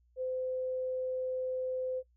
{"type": "tone", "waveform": "sine", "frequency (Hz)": 513, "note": "C5", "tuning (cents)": -34, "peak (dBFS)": -32, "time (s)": [0.16, 2.03], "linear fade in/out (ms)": 50, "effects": ["noise-tail reverb RT60 0.1 s tail -19 dB re dry", "added 60 Hz sine -65 dBFS peak until 2.16 s"]}